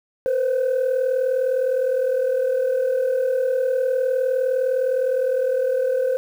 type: tone pair together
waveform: sine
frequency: 480.3 / 520 Hz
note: B4 / C5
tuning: -48 / -11 cents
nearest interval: minor second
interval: 137 cents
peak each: -22 / -17 dBFS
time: 0.26-6.17 s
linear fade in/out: 0 ms
effects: tanh soft clip ceiling -15 dBFS + 8-bit